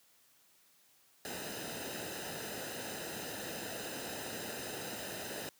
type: noise with comb filter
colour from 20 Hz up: pink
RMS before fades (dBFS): -42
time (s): 1.25-5.49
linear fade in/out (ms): 0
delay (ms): 0.89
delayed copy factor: -0.7
effects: white hiss -67 dBFS RMS until 5.59 s + high-pass 100 Hz 12 dB/octave

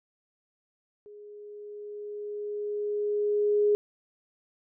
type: tone with level ramp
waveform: sine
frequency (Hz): 415.3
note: G#4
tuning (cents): 0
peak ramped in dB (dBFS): -45 to -19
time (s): 1.06-3.75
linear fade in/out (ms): 0
effects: none

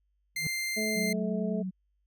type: tone with exponential growth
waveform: triangle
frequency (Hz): 155.56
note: D#3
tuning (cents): 0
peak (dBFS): -26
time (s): 0.35-0.47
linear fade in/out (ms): 2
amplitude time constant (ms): 25
type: tone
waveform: sawtooth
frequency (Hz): 2093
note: C7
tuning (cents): 0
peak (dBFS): -27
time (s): 0.36-1.13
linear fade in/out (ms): 5
type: harmonic tone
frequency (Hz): 216.1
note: A3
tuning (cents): -31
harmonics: 1 / 2 / 3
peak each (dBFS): -32 / -35 / -37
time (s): 0.76-1.63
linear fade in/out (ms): 20
type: tone with vibrato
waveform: sine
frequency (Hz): 186.2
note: F#3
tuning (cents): +11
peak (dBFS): -31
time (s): 0.95-1.71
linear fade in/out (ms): 20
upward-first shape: square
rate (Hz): 20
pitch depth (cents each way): 18
effects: added 50 Hz sine -70 dBFS peak until 2.06 s

